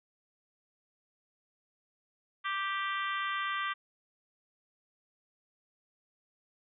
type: harmonic tone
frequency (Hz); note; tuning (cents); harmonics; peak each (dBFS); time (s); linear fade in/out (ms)
392; G4; 0; 3 / 4 / 5 / 6 / 7 / 8 / 9; -34 / -38 / -38 / -45 / -46 / -43 / -47; 2.44-3.74; 20
effects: none